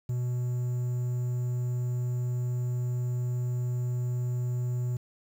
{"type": "tone with quantisation", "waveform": "triangle", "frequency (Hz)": 123.47, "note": "B2", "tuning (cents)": 0, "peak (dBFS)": -25, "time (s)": [0.09, 4.97], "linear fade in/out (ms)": 5, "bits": 9, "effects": []}